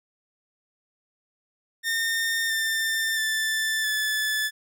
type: tone with pitch steps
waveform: sawtooth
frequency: 1822 / 1792.8 / 1764 / 1735.7 Hz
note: A#6 / A6 / A6 / A6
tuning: -40 / +32 / +4 / -24 cents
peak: -20 dBFS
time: 1.83-4.51 s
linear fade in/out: 50 ms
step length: 670 ms
effects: none